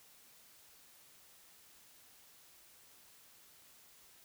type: silence
effects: white hiss -62 dBFS RMS until 4.24 s